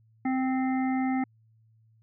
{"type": "harmonic tone", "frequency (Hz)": 260.6, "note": "C4", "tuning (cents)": -7, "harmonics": [1, 3, 5, 7, 8], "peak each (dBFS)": [-25, -32, -43, -44, -40], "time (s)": [0.25, 1.24], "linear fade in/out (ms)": 5, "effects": ["added 111 Hz sine -59 dBFS peak until 2.02 s"]}